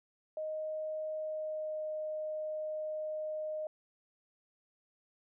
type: tone with pitch glide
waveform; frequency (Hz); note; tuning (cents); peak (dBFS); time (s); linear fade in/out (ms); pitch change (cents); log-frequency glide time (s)
sine; 622.3 to 618; D#5 to D#5; 0 to -12; -35; 0.37-3.67; 2; -12; 1.16-1.88
effects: none